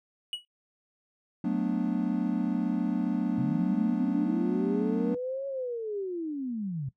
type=tone with exponential decay; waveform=triangle; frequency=2926 Hz; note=F#7; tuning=20 cents flat; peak=-26 dBFS; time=0.33-0.45 s; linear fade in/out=1 ms; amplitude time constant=26 ms
type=chord; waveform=triangle; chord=B minor seventh; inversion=second; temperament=equal; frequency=185 / 220 / 246.9 / 293.7 Hz; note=F#3 / A3 / B3 / D4; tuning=0 / 0 / 0 / 0 cents; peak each=-29 dBFS; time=1.44-5.15 s; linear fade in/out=5 ms
type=linear two-way sweep; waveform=sine; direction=up then down; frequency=126.5 to 554.4 to 126.5 Hz; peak=-30 dBFS; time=3.38-6.89 s; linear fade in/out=5 ms; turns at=5.47 s
effects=noise-tail reverb RT60 0.1 s tail -17 dB re dry